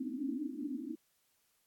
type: band-pass noise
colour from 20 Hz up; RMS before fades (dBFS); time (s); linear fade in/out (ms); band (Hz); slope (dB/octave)
pink; -39; 0-0.96; 10; 240 to 310; 96
effects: white hiss -75 dBFS RMS until 1.66 s + AAC 64 kbps